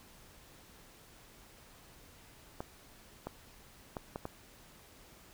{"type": "clicks", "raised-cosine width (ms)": 1, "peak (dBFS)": -24, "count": 5, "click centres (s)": [2.605, 3.27, 3.968, 4.159, 4.254], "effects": ["pink hiss -58 dBFS RMS until 5.33 s"]}